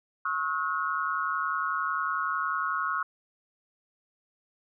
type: tone cluster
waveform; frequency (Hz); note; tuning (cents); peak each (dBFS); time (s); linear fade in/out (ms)
sine; 1096 / 1287 / 1438; C#6 / E6 / F#6; -20 / -42 / -50; -31; 0.25-3.03; 5
effects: none